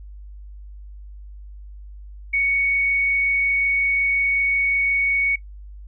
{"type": "tone with frequency modulation", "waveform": "sine", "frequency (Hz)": 2228, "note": "C#7", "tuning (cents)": 8, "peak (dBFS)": -17, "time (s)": [2.33, 5.36], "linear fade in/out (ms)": 10, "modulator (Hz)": 25.5, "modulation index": 0.37, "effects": ["noise-tail reverb RT60 0.1 s tail -18 dB re dry", "added 50 Hz sine -36 dBFS peak until 5.87 s"]}